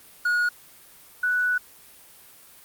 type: tone pair in turn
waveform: triangle / sine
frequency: 1448 / 1480.1 Hz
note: F#6 / F#6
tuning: -38 / 0 cents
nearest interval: unison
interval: 38 cents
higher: second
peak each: -18 / -20 dBFS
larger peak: first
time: 0.25-0.49 / 1.23-1.58 s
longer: second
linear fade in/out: 5 ms
effects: white hiss -50 dBFS RMS until 2.64 s + Opus 32 kbps